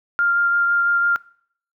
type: tone with vibrato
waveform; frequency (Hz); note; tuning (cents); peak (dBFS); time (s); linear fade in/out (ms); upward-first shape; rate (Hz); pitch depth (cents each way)
sine; 1396.9; F6; 0; -15; 0.19-1.16; 0; sine; 6; 9
effects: noise-tail reverb RT60 0.6 s tail -22 dB re dry